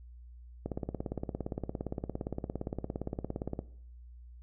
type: click train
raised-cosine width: 2 ms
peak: -21 dBFS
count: 52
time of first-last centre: 0.66-3.591 s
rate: 17.4 Hz
effects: noise-tail reverb RT60 0.6 s tail -18 dB re dry + added 60 Hz sine -48 dBFS peak until 4.42 s

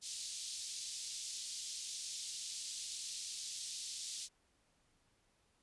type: band-pass noise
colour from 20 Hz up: pink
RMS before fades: -45 dBFS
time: 0.01-4.29 s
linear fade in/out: 50 ms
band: 3900 to 9000 Hz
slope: 24 dB/octave
effects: pink hiss -75 dBFS RMS until 5.62 s + resampled to 24000 Hz

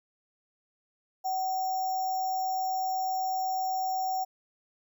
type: tone with sample-and-hold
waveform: sine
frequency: 754 Hz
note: F#5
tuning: 32 cents sharp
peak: -27 dBFS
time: 1.24-4.25 s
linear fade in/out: 20 ms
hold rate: 6300 Hz
effects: none

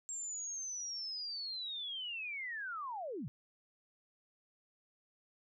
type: linear sweep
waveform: sine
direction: down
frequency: 7500 to 105.7 Hz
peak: -39 dBFS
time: 0.09-3.28 s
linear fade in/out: 0 ms
effects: none

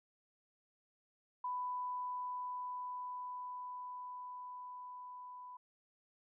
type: tone with level ramp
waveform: sine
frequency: 995 Hz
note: B5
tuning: 13 cents sharp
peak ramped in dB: -36 to -48 dBFS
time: 1.44-5.57 s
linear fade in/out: 5 ms
effects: none

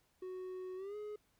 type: tone with pitch glide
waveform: triangle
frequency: 370 to 420.1 Hz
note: F#4 to G#4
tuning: 0 to +20 cents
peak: -40 dBFS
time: 0.22-1.16 s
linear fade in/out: 5 ms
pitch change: +220 cents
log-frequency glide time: 0.76-0.96 s
effects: pink hiss -75 dBFS RMS until 1.39 s

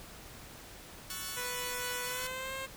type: chord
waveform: 5% pulse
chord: F# minor seventh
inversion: second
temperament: equal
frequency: 1108.7 / 1318.5 / 1480 / 1760 Hz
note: C#6 / E6 / F#6 / A6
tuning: 0 / 0 / 0 / 0 cents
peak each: -31 / -35 / -31 / -34 dBFS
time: 1.1-2.27 s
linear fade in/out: 2 ms
type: tone with pitch glide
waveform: 10% pulse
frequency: 493.9 to 532.4 Hz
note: B4 to C5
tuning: 0 to +30 cents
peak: -29 dBFS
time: 1.36-2.67 s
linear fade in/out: 20 ms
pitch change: +130 cents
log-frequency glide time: 2.04-2.54 s
effects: pink hiss -50 dBFS RMS until 2.76 s

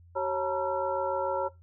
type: tone cluster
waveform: sine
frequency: 380.9 / 548 / 886 / 953 / 1355 Hz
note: G4 / C#5 / A5 / A#5 / E6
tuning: -50 / -20 / +12 / +38 / +47 cents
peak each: -36 / -29 / -35 / -32 / -37 dBFS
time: 0.15-1.49 s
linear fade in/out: 20 ms
effects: noise-tail reverb RT60 0.2 s tail -19 dB re dry + added 86 Hz sine -52 dBFS peak until 1.62 s

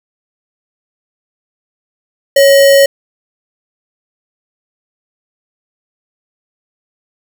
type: tone with sample-and-hold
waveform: sine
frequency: 554.4 Hz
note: C#5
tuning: in tune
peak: -3 dBFS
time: 2.36-2.86 s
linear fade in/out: 5 ms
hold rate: 2450 Hz
effects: none

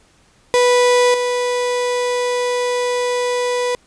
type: tone with level steps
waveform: 35% pulse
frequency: 492.2 Hz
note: B4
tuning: 6 cents flat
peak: -9 / -15 dBFS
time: 0.54-3.75 s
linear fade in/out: 0 ms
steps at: 1.14 s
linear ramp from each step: 2 ms
effects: pink hiss -54 dBFS RMS until 3.86 s + resampled to 22050 Hz

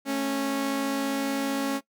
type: tone pair together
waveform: sawtooth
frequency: 220 / 275.2 Hz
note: A3 / C#4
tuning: 0 / -12 cents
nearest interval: major third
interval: 388 cents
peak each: -30 / -22 dBFS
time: 0.05-1.81 s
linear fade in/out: 50 ms
effects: noise-tail reverb RT60 0.1 s tail -20 dB re dry

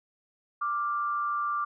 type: tone pair together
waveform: sine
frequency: 1177.4 / 1396.9 Hz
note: D6 / F6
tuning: +4 / 0 cents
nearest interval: minor third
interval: 296 cents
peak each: -27 / -36 dBFS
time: 0.61-1.65 s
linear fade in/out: 10 ms
effects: none

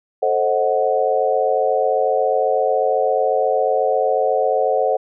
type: chord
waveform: sine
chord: A diminished seventh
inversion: none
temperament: equal with one note detuned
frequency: 440 / 528.1 / 622.3 / 740 Hz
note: A4 / C5 / Eb5 / Gb5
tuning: 0 / +16 / 0 / 0 cents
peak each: -21 / -19 / -22 / -20 dBFS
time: 0.22-4.97 s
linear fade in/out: 10 ms
effects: none

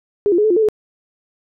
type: tone with pitch steps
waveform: sine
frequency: 409.8 / 346.1 / 420 / 434.4 / 351.6 / 441.6 / 426 Hz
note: G#4 / F4 / G#4 / A4 / F4 / A4 / G#4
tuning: -23 / -16 / +19 / -22 / +12 / +6 / +44 cents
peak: -11 dBFS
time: 0.26-0.687 s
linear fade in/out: 0 ms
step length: 61 ms
effects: none

